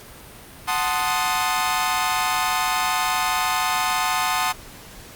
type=chord; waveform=sawtooth; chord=F# diminished seventh; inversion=none; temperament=equal; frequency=740 / 880 / 1046.5 / 1244.5 Hz; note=F#5 / A5 / C6 / Eb6; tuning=0 / 0 / 0 / 0 cents; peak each=-22 dBFS; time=0.67-4.53 s; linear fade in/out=20 ms; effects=pink hiss -42 dBFS RMS until 5.15 s + Opus 48 kbps